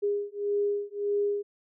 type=beating tone pair; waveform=sine; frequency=407.5 / 409.2 Hz; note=G#4 / G#4; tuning=-33 / -26 cents; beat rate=1.7 Hz; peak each=-29 dBFS; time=0.02-1.43 s; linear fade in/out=20 ms; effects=none